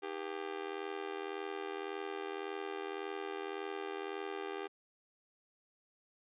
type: tone with amplitude modulation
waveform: sawtooth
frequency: 397.3 Hz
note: G4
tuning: 23 cents sharp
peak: -31 dBFS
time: 0.02-4.68 s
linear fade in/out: 20 ms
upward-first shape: sine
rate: 81.8 Hz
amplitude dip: 90%
effects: resampled to 8000 Hz